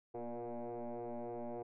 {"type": "tone with frequency modulation", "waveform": "sine", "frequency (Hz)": 120.7, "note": "B2", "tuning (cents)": -39, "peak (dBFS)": -39, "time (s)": [0.14, 1.63], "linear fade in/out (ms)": 10, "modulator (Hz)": 119, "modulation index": 5.6, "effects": ["tanh soft clip ceiling -37 dBFS"]}